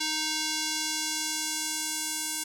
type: tone with band-pass filter sweep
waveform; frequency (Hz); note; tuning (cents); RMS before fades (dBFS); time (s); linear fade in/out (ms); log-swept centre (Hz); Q
square; 311.1; D#4; 0; -31; 0-2.44; 10; 4900 to 8700; 1.3
effects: none